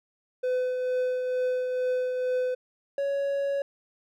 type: tone with tremolo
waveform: triangle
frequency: 505 Hz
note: B4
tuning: 39 cents sharp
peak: -21 dBFS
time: 0.43-2.55 s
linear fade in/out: 10 ms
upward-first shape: triangle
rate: 2.2 Hz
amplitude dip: 40%
type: tone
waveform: triangle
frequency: 558 Hz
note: C#5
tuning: 11 cents sharp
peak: -23 dBFS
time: 2.98-3.62 s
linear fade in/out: 2 ms
effects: none